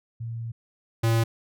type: tone pair in turn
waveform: sine / square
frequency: 115.3 / 114.11 Hz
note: A#2 / A#2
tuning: -19 / -36 cents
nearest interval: unison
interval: 17 cents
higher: first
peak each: -30 / -20 dBFS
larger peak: second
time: 0.2-0.52 / 1.03-1.24 s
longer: first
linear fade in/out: 10 ms
effects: none